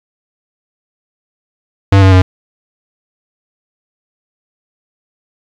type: tone with pitch steps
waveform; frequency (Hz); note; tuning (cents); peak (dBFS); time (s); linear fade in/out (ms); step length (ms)
square; 98 / 95.27 / 92.61; G2 / G2 / F#2; 0 / -49 / +2; -4; 1.92-2.22; 5; 100
effects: low-pass 4000 Hz 12 dB/octave + 7-bit